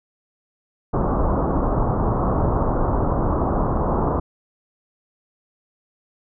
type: low-pass noise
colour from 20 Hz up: pink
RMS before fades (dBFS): -20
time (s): 0.93-4.2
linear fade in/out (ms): 10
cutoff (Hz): 1200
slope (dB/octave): 48
effects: none